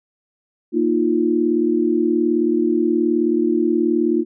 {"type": "chord", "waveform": "sine", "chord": "Bb suspended fourth", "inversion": "none", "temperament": "just", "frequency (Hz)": [233.1, 310.8, 349.6], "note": ["Bb3", "Eb4", "F4"], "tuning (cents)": [0, -2, 2], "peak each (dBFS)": [-21, -19, -18], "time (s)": [0.72, 4.25], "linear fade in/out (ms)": 50, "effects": []}